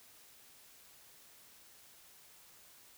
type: silence
effects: white hiss -60 dBFS RMS until 2.97 s